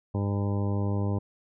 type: harmonic tone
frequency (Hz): 100.7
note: G2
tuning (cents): +47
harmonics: 1 / 2 / 3 / 4 / 5 / 6 / 8 / 9 / 10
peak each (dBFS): -26 / -32 / -36 / -38 / -40 / -42 / -44 / -45 / -46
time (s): 0.14-1.19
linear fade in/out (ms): 10
effects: none